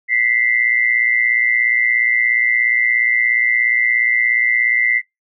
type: tone pair together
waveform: sine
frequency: 1970 / 2087 Hz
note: B6 / C7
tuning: -5 / -5 cents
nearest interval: minor second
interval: 100 cents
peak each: -16 / -15 dBFS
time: 0.08-5.02 s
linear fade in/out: 50 ms
effects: noise-tail reverb RT60 0.2 s tail -25 dB re dry